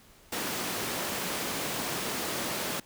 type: high-pass noise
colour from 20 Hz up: pink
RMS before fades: -33 dBFS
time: 0.32-2.8 s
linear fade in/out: 5 ms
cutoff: 200 Hz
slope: 12 dB/octave
effects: pink hiss -57 dBFS RMS until 2.85 s